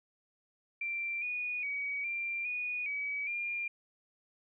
sine tone with pitch steps, 2357 / 2461 / 2263 / 2372 / 2463 / 2277 / 2401 Hz, D7 / D#7 / C#7 / D7 / D#7 / C#7 / D7, +6 / -20 / +35 / +17 / -18 / +46 / +38 cents, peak -33 dBFS, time 0.81-3.68 s, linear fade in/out 5 ms, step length 410 ms, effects none

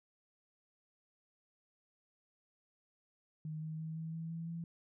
sine tone with pitch steps, 155.56 / 157.46 / 159.38 / 161.33 / 163.29 / 165.29 / 167.3 Hz, D#3 / D#3 / D#3 / E3 / E3 / E3 / E3, 0 / +21 / +42 / -37 / -16 / +5 / +26 cents, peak -39 dBFS, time 3.45-4.64 s, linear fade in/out 2 ms, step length 170 ms, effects none

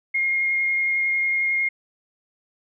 sine tone with vibrato, 2138 Hz, C7, 37 cents sharp, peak -19 dBFS, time 0.14-1.69 s, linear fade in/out 10 ms, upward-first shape triangle, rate 11 Hz, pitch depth 10 cents each way, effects none

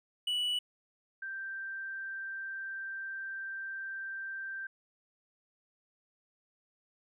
triangle / sine tone pair in turn, 2951 / 1569.6 Hz, F#7 / G6, -5 / +2 cents, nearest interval major seventh, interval 1093 cents, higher first, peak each -28 / -37 dBFS, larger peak first, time 0.27-0.59 / 1.22-4.67 s, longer second, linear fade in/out 5 ms, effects none

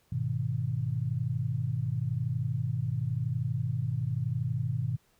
sine chord, G# minor, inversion none, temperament equal with one note detuned, 102.52 / 123.47 / 155.56 Hz, G#2 / B2 / D#3, -22 / 0 / 0 cents, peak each -34 / -30 / -34 dBFS, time 0.12-4.97 s, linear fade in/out 5 ms, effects pink hiss -68 dBFS RMS until 5.19 s

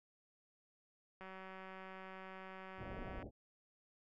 click train, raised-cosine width 0.5 ms, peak -37 dBFS, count 382, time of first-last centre 1.21-3.226 s, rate 189 Hz
pink low-pass noise, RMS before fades -48 dBFS, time 2.77-3.31 s, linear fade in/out 50 ms, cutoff 780 Hz, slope 96 dB/octave
effects none

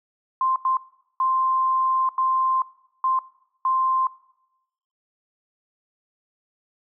sine tone bursts at uneven times, 1046.5 Hz, C6, in tune, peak -18 dBFS, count 6, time 0.41-0.56 / 0.65-0.77 / 1.2-2.09 / 2.18-2.62 / 3.04-3.19 / 3.65-4.07 s, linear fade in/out 2 ms, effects noise-tail reverb RT60 0.9 s tail -21 dB re dry

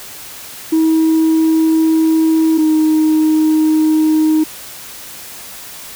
sine tone pair in turn, 320.3 / 312.1 Hz, E4 / D#4, -50 / +5 cents, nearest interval unison, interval 45 cents, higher first, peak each -7 dBFS, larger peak neither, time 0.72-2.58 / 2.58-4.44 s, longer neither, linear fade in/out 10 ms, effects tanh soft clip ceiling -7 dBFS + white hiss -32 dBFS RMS until 5.95 s

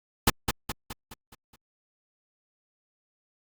pink noise with echo, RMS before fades -19 dBFS, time 0.27-0.3 s, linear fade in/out 5 ms, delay 210 ms, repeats 6, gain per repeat -6 dB, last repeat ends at 1.56 s, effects Opus 48 kbps

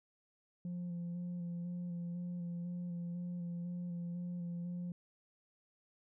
sine tone with vibrato, 174.61 Hz, F3, in tune, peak -36 dBFS, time 0.65-4.92 s, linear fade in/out 2 ms, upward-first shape square, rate 2 Hz, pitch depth 18 cents each way, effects tanh soft clip ceiling -37 dBFS

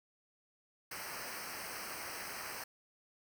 pink noise with comb filter, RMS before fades -44 dBFS, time 0.91-2.64 s, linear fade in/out 5 ms, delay 0.28 ms, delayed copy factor -0.95, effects none

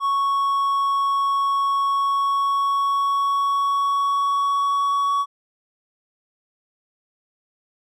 triangle tone with pitch glide, 1108.7 to 1124.2 Hz, C#6 to C#6, 0 to +24 cents, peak -16 dBFS, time 0-5.26 s, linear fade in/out 50 ms, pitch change +24 cents, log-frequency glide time 1.86-5.14 s, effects none

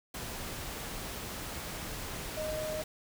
sine tone in noise, 620 Hz, D#5, 6 cents flat, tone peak -34 dBFS, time 2.37-2.82 s, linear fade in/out 5 ms, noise pink, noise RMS -40 dBFS, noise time 0.14-2.84 s, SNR +3 dB, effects none

